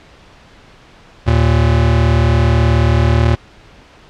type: tone pair together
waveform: square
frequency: 77.15 / 115.6 Hz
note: D#2 / A#2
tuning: -14 / -14 cents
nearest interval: perfect fifth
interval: 700 cents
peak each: -13 dBFS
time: 1.26-3.36 s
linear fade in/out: 20 ms
effects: pink hiss -43 dBFS RMS until 4.09 s + low-pass 4000 Hz 12 dB/octave